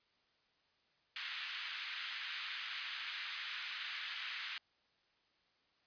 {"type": "band-pass noise", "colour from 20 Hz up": "white", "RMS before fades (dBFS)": -44, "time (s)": [1.16, 4.58], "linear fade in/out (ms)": 2, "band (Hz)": [1400, 3700], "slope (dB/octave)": 24, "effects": ["white hiss -75 dBFS RMS until 5.86 s", "resampled to 11025 Hz"]}